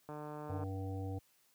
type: click train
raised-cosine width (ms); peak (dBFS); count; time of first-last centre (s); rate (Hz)
1; -32; 83; 0.09-0.637; 150
type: harmonic tone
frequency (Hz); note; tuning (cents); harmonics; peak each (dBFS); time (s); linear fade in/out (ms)
96; G2; -36; 1 / 3 / 5 / 7 / 8; -38 / -45 / -48 / -56 / -51; 0.49-1.19; 10
effects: white hiss -71 dBFS RMS until 1.54 s + high-pass 60 Hz 12 dB/octave